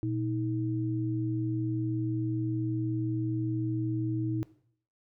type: tone pair together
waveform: sine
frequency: 119 / 317.9 Hz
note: A#2 / D#4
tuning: +36 / +37 cents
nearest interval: octave + perfect fourth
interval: 1701 cents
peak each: -31 / -31 dBFS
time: 0.03-4.43 s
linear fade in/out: 0 ms
effects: noise-tail reverb RT60 0.6 s tail -17 dB re dry